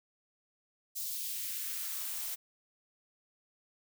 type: noise with high-pass filter sweep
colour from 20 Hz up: blue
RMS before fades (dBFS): -38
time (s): 0.95-2.36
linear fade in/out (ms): 20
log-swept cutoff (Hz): 5000 to 520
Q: 1.2
effects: none